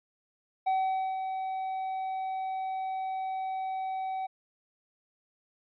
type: tone with ADSR envelope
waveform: triangle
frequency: 760 Hz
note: F#5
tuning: 46 cents sharp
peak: -22 dBFS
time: 0.66-4.27 s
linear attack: 14 ms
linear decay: 490 ms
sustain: -7 dB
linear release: 14 ms
effects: resampled to 11025 Hz